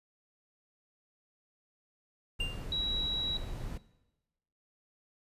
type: noise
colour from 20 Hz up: brown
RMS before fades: -39 dBFS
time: 2.39-3.78 s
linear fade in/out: 10 ms
type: tone with exponential decay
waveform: triangle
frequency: 2794 Hz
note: F7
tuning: in tune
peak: -28 dBFS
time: 2.4-2.66 s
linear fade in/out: 5 ms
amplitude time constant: 56 ms
type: tone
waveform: sine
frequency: 3883 Hz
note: B7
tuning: 30 cents flat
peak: -30 dBFS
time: 2.72-3.37 s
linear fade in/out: 2 ms
effects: noise-tail reverb RT60 1.0 s tail -18 dB re dry + resampled to 32000 Hz